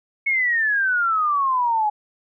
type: exponential sweep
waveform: sine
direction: down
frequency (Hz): 2212 to 829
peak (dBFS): -17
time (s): 0.26-1.9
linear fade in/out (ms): 10
effects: none